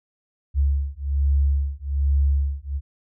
sine beating tone pair, 69.4 / 70.6 Hz, C#2 / C#2, +3 / +32 cents, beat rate 1.2 Hz, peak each -21 dBFS, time 0.54-2.81 s, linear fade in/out 50 ms, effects none

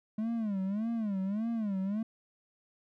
triangle tone with vibrato, 209.9 Hz, G#3, 19 cents sharp, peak -28 dBFS, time 0.18-2.03 s, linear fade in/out 5 ms, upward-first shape sine, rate 1.7 Hz, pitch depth 180 cents each way, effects none

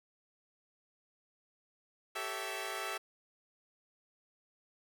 10% pulse chord, A dominant seventh, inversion third, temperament equal with one note detuned, 387.7 / 440 / 554.4 / 659.3 Hz, G4 / A4 / C#5 / E5, -19 / 0 / 0 / 0 cents, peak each -34 / -35 / -39 / -33 dBFS, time 2.15-2.98 s, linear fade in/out 10 ms, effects none

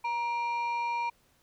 sine tone pair together, 942.9 / 2376 Hz, A#5 / D7, +20 / +20 cents, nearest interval octave + major third, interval 1600 cents, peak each -27 / -34 dBFS, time 0.04-1.1 s, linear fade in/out 10 ms, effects tanh soft clip ceiling -26 dBFS + pink hiss -67 dBFS RMS until 1.42 s

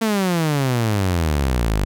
sawtooth exponential sweep, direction down, 228.7 to 48.14 Hz, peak -13 dBFS, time 0.01-1.85 s, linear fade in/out 10 ms, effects none

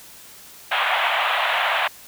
pink band-pass noise, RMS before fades -21 dBFS, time 0.71-1.88 s, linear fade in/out 10 ms, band 640 to 3400 Hz, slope 48 dB/octave, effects white hiss -44 dBFS RMS until 2.07 s

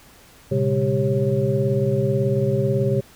sine tone cluster, 116.7 / 134.9 / 202.1 / 395.3 / 547 Hz, A#2 / C#3 / G#3 / G4 / C#5, +2 / -47 / -47 / +15 / -23 cents, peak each -24 / -22 / -26 / -23 / -25 dBFS, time 0.51-3.01 s, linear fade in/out 10 ms, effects pink hiss -49 dBFS RMS until 3.15 s

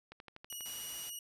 click train, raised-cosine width 0.3 ms, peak -33 dBFS, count 7, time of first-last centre 0.12-0.608 s, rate 12.3 Hz
10% pulse tone with vibrato, 2901 Hz, F#7, 35 cents flat, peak -34 dBFS, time 0.5-1.19 s, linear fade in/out 2 ms, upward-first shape square, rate 19 Hz, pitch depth 13 cents each way
white noise, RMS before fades -48 dBFS, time 0.65-1.1 s, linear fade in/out 10 ms
effects resampled to 32000 Hz

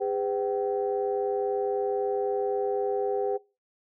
sine tone cluster, 405.9 / 506 / 768 Hz, G#4 / B4 / G5, -40 / +42 / -36 cents, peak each -27 / -30 / -32 dBFS, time 0-3.38 s, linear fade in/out 20 ms, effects noise-tail reverb RT60 0.3 s tail -23 dB re dry + tanh soft clip ceiling -16 dBFS

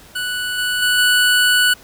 25% pulse tone with level steps, 1480 Hz, F#6, in tune, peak -17 / -14 / -10 / -8 dBFS, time 0.15-1.74 s, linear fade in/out 10 ms, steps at 0.58 / 0.82 / 0.98 s, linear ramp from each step 5 ms, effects pink hiss -44 dBFS RMS until 1.83 s

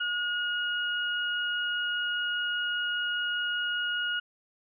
sine tone pair together, 1441 / 2882 Hz, F#6 / F#7, -46 / -46 cents, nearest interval octave, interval 1200 cents, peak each -29 / -32 dBFS, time 0-4.2 s, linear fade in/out 10 ms, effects none

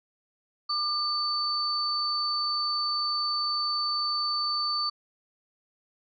sine tone pair together, 1200 / 4531 Hz, D6 / C#8, +37 / +37 cents, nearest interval octave + major seventh, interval 2300 cents, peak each -30 / -27 dBFS, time 0.69-4.9 s, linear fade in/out 10 ms, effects none

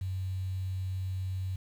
sine tone with quantisation, 93.7 Hz, F#2, 22 cents sharp, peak -31 dBFS, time 0.01-1.56 s, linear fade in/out 5 ms, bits 9, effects none

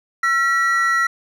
triangle tone pair together, 1350.8 / 1926 Hz, E6 / B6, +42 / -44 cents, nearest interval tritone, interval 614 cents, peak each -16 dBFS, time 0.23-1.07 s, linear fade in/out 5 ms, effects none

